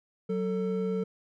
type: tone pair together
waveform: triangle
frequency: 186.8 / 445.3 Hz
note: F#3 / A4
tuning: +17 / +21 cents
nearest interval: octave + minor third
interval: 1504 cents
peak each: -28 dBFS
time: 0.29-1.04 s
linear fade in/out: 10 ms
effects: none